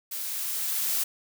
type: noise with level ramp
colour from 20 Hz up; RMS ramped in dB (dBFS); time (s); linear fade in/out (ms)
blue; -34 to -26; 0.11-1.04; 10
effects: none